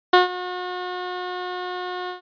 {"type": "tone with ADSR envelope", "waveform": "15% pulse", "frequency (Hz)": 361.7, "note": "F#4", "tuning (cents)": -39, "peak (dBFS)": -3, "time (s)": [0.13, 2.21], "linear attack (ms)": 7, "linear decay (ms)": 140, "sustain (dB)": -18, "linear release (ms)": 120, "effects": ["resampled to 11025 Hz"]}